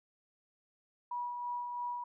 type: tone with tremolo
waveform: sine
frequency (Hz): 970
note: B5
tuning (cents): -31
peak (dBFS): -34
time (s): 1.11-2.04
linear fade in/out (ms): 5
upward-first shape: sine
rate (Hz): 3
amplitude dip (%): 35
effects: none